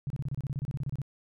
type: tone bursts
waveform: sine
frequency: 138.59 Hz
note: C#3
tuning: in tune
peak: -29 dBFS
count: 16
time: 0.07-1.017 s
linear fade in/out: 0 ms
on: 32 ms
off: 29 ms
effects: none